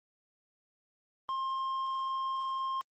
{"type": "tone with tanh clipping", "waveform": "sine", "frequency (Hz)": 1062, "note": "C6", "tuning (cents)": 25, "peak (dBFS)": -32, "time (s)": [1.29, 2.81], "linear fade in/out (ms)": 0, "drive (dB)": 5, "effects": ["Opus 24 kbps"]}